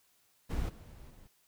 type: noise with level steps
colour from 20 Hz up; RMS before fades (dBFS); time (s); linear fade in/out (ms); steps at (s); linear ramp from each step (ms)
brown; -35 / -51 / -55; 0.49-1.28; 20; 0.68 / 1.09; 20
effects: white hiss -70 dBFS RMS until 1.47 s